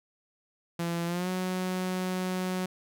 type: tone with pitch glide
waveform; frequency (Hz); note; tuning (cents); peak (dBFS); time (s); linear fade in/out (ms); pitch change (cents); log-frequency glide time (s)
sawtooth; 170 to 184.32; F3 to F#3; -46 to -6; -25; 0.79-2.66; 5; +140; 1.06-1.29
effects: none